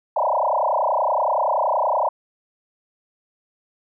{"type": "tone with frequency modulation", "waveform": "sine", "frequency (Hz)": 789, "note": "G5", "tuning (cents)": 11, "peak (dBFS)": -17, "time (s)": [0.16, 2.09], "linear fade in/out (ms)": 5, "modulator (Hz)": 30.6, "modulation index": 7.1, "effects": []}